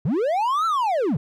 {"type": "linear two-way sweep", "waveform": "triangle", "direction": "up then down", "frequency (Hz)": [115.8, 1358, 115.8], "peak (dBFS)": -17, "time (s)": [0.05, 1.17], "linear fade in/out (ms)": 5, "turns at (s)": 0.66, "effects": []}